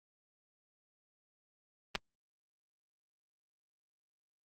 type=clicks; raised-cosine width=0.2 ms; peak=-16 dBFS; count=2; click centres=1.952 / 1.957 s; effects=Opus 24 kbps